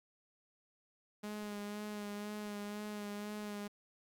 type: tone with vibrato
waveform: sawtooth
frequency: 207.7 Hz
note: G#3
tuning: in tune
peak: -37 dBFS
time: 1.23-3.68 s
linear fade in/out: 10 ms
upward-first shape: sine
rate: 2 Hz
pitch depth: 24 cents each way
effects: Opus 48 kbps